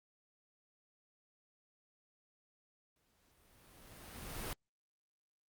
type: noise with exponential growth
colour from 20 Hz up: pink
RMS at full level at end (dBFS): -40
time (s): 2.96-4.53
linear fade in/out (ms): 2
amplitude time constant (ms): 340
effects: Opus 48 kbps